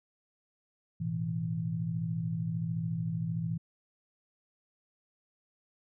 sine chord, A suspended second, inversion none, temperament equal, 110 / 123.47 / 164.81 Hz, A2 / B2 / E3, 0 / 0 / 0 cents, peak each -37 / -38 / -32 dBFS, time 1-3.58 s, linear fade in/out 10 ms, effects none

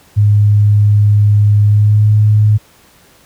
sine tone with pitch glide, 103.83 to 106.07 Hz, G#2 to G#2, 0 to +37 cents, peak -5 dBFS, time 0.16-2.58 s, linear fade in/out 20 ms, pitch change +37 cents, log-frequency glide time 1.64-2.09 s, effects pink hiss -46 dBFS RMS until 3.25 s + high-pass 60 Hz 12 dB/octave

